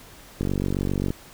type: click train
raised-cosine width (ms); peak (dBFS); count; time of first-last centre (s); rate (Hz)
3; -12; 34; 0.41-1.105; 47.5
effects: pink hiss -47 dBFS RMS until 1.33 s